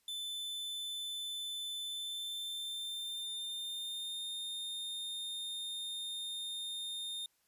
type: tone with pitch glide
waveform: 45% pulse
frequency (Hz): 3520 to 3650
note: A7 to A#7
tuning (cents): 0 to -37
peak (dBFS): -38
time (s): 0.08-7.26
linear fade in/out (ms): 2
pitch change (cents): +63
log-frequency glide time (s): 1.83-4.22
effects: white hiss -75 dBFS RMS until 7.47 s + resampled to 32000 Hz